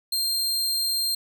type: tone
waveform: sawtooth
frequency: 4186 Hz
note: C8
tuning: in tune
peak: -20 dBFS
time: 0.12-1.15 s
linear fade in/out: 5 ms
effects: none